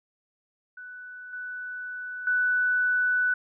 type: tone with level steps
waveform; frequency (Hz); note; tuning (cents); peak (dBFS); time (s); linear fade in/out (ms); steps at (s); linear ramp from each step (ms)
sine; 1489; F#6; +11; -39 / -33 / -21; 0.77-3.34; 5; 1.33 / 2.27; 2
effects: none